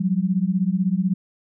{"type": "beating tone pair", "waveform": "sine", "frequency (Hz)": [178.4, 194.4], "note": ["F3", "G3"], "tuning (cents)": [37, -14], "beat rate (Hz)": 16, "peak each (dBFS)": -21, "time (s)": [0, 1.14], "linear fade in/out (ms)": 10, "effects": []}